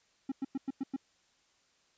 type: tone bursts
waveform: triangle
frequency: 269.3 Hz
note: C#4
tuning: 50 cents flat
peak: -29 dBFS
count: 6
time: 0.29-0.964 s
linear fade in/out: 5 ms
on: 29 ms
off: 100 ms
effects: white hiss -70 dBFS RMS until 1.97 s + resampled to 16000 Hz